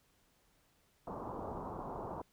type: low-pass noise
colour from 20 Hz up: white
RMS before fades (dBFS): -43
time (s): 1.07-2.22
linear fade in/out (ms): 5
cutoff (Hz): 1100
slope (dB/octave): 48
effects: pink hiss -72 dBFS RMS until 2.32 s